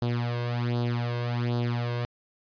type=tone with flanger; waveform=sawtooth; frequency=120 Hz; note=B2; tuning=49 cents flat; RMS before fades=-28 dBFS; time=0.02-2.05 s; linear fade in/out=0 ms; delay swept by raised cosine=0.22 to 1.92 ms; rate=1.3 Hz; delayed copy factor=+0.75; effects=resampled to 11025 Hz